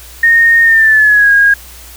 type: tone with pitch glide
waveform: sine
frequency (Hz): 1845 to 1634.2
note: A#6 to G#6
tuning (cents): -18 to -28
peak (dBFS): -4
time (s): 0.23-1.54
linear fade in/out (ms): 5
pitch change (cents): -210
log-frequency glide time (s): 0.63-1.32
effects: added 60 Hz sine -35 dBFS peak until 1.96 s + white hiss -35 dBFS RMS until 1.96 s